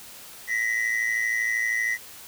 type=tone pair together; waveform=triangle; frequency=1896.2 / 2009 Hz; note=A#6 / B6; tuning=+29 / +29 cents; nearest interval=minor second; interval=100 cents; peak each=-24 dBFS; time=0.47-1.98 s; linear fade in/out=50 ms; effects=white hiss -44 dBFS RMS until 2.27 s